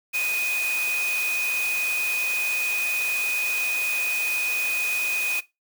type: tone in noise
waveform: sine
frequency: 2489 Hz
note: D#7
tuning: in tune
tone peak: -23 dBFS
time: 0.13-5.41 s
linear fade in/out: 20 ms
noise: white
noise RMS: -32 dBFS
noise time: 0.13-5.41 s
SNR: +6 dB
effects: noise-tail reverb RT60 0.2 s tail -17 dB re dry + high-pass 400 Hz 12 dB/octave